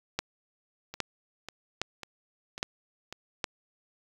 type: two click trains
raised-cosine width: 0.2 ms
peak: -11 / -22 dBFS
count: 5 / 5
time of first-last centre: 0.19-3.442 / 0.94-3.126 s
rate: 1.23 / 1.83 Hz
effects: 7-bit